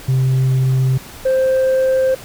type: tone pair in turn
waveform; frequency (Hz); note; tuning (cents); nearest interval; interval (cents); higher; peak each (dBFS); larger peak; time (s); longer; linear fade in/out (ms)
sine; 130.9 / 523.6; C3 / C5; +1 / +1; 2 octaves; 2400; second; -9; neither; 0.08-0.98 / 1.25-2.15; neither; 10
effects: tanh soft clip ceiling -11 dBFS + pink hiss -36 dBFS RMS until 2.24 s